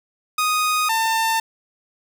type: tone pair in turn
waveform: sawtooth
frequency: 1244.5 / 897.1 Hz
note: D#6 / A5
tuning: 0 / +33 cents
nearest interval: tritone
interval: 567 cents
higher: first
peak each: -14 dBFS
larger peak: neither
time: 0.38-0.89 / 0.89-1.4 s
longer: neither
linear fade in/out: 5 ms
effects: none